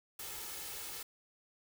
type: noise with comb filter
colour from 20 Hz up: white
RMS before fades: -44 dBFS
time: 0.19-1.03 s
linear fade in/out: 5 ms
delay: 2.3 ms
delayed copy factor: +0.55
effects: none